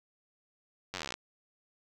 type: slowing click train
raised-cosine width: 0.2 ms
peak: -19 dBFS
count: 16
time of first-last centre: 0.94-1.14 s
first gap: 10 ms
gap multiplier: 1.04
effects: 10-bit